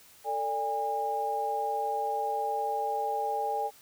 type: tone cluster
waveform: sine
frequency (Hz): 445.3 / 584 / 813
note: A4 / D5 / G#5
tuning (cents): +21 / -10 / -37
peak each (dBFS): -35 / -37 / -29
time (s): 0.24-3.71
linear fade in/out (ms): 50
effects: white hiss -56 dBFS RMS until 3.81 s